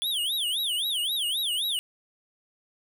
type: tone with vibrato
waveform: square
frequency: 3322 Hz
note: G#7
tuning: in tune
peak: -26 dBFS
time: 0.02-1.79 s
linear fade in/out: 0 ms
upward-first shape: sine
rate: 3.8 Hz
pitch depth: 270 cents each way
effects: none